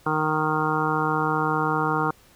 harmonic tone, 155.1 Hz, D#3, 5 cents flat, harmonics 1 / 2 / 3 / 5 / 6 / 7 / 8 / 9, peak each -29 / -29 / -29 / -29 / -29 / -29 / -29 / -29 dBFS, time 0.06-2.11 s, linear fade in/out 5 ms, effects pink hiss -55 dBFS RMS until 2.35 s

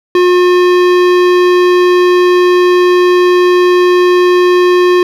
sine tone with hard clipping, 358.9 Hz, F4, 47 cents sharp, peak -7 dBFS, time 0.15-5.03 s, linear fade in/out 2 ms, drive 17 dB, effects none

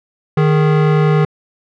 square tone pair together, 154.1 / 412.3 Hz, D#3 / G#4, -16 / -13 cents, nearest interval octave + perfect fourth, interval 1703 cents, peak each -11 / -18 dBFS, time 0.37-1.25 s, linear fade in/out 5 ms, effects low-pass 2000 Hz 12 dB/octave

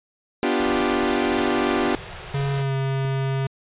sawtooth chord, G dominant seventh, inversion first, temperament equal, 246.9 / 293.7 / 349.2 / 392 Hz, B3 / D4 / F4 / G4, 0 / 0 / 0 / 0 cents, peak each -21 dBFS, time 0.43-1.95 s, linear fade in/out 0 ms
pink band-stop noise, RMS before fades -36 dBFS, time 0.59-2.63 s, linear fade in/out 10 ms, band 190 to 340 Hz, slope 96 dB/octave
square tone with pitch glide, 139.2 to 135.08 Hz, C#3 to C#3, +8 to -44 cents, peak -22 dBFS, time 2.34-3.47 s, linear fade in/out 5 ms, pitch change -52 cents, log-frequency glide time 2.53-2.74 s
click, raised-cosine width 3 ms, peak -26 dBFS, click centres 3.05 s
effects resampled to 8000 Hz

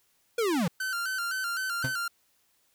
square linear sweep, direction down, 487.9 to 151.4 Hz, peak -25 dBFS, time 0.38-0.68 s, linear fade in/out 5 ms
45% pulse tone with vibrato, 1457 Hz, F#6, 27 cents flat, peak -29 dBFS, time 0.8-2.08 s, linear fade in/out 5 ms, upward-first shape square, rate 3.9 Hz, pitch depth 81 cents each way
35% pulse tone with exponential decay, 130.81 Hz, C3, in tune, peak -24 dBFS, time 1.84-1.96 s, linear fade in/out 5 ms, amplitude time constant 24 ms
effects white hiss -69 dBFS RMS until 2.74 s

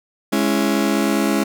35% pulse chord, C# minor, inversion second, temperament just, 207.9 / 277.2 / 332.6 Hz, G#3 / C#4 / E4, +2 / 0 / +16 cents, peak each -18 / -19 / -20 dBFS, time 0.32-1.44 s, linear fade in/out 10 ms, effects none

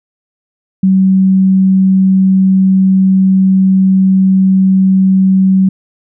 sine tone, 190 Hz, F#3, 46 cents sharp, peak -5 dBFS, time 0.83-5.69 s, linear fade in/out 5 ms, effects none

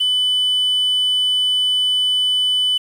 sine tone, 3000 Hz, F#7, 23 cents sharp, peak -12 dBFS, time 0-2.78 s, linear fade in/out 10 ms, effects tanh soft clip ceiling -13 dBFS + 7-bit

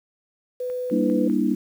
sine tone, 499.6 Hz, B4, 20 cents sharp, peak -25 dBFS, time 0.6-1.28 s, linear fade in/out 5 ms
click train, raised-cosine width 0.5 ms, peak -30 dBFS, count 4, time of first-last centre 0.7-1.299 s, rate 5.01 Hz
sine chord, E half-diminished seventh, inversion first, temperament just, 197.78 / 237.3 / 296.7 / 329.6 Hz, G3 / Bb3 / D4 / E4, +16 / +31 / +18 / 0 cents, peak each -25 / -23 / -23 / -26 dBFS, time 0.91-1.55 s, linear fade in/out 10 ms
effects 8-bit

